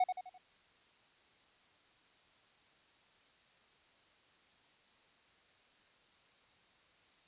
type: tone with echo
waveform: triangle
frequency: 737 Hz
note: F#5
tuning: 7 cents flat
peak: -24 dBFS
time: 0-0.04 s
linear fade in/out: 5 ms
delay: 85 ms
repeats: 4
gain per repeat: -7 dB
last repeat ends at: 0.38 s
effects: white hiss -67 dBFS RMS until 7.27 s + resampled to 8000 Hz